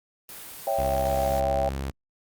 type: noise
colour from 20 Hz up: white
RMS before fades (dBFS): -41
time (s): 0.29-1.4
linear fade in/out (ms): 0
type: chord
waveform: sine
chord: C# diminished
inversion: none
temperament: equal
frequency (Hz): 554.4 / 659.3 / 784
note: C#5 / E5 / G5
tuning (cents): 0 / 0 / 0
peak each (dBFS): -27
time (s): 0.67-1.69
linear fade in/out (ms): 2
type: tone with pitch glide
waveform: sawtooth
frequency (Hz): 67.3 to 67.81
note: C2 to C#2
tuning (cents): +49 to -38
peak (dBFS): -25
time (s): 0.78-1.91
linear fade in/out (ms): 10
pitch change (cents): +13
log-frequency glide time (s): 1.11-1.39
effects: Opus 32 kbps